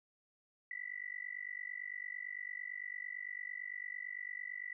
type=tone with amplitude modulation; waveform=sine; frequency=1975.5 Hz; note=B6; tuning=in tune; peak=-37 dBFS; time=0.71-4.73 s; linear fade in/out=2 ms; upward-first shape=sine; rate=48.9 Hz; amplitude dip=100%; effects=none